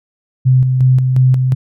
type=tone with tremolo; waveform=sine; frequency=129 Hz; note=C3; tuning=24 cents flat; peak=-6 dBFS; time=0.45-1.55 s; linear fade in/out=20 ms; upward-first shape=square; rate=2.8 Hz; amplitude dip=40%; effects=none